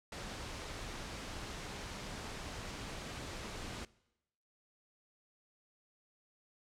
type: noise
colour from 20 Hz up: pink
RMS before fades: -44 dBFS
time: 0.12-3.85 s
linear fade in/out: 2 ms
effects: noise-tail reverb RT60 0.9 s tail -22 dB re dry + low-pass 7000 Hz 12 dB/octave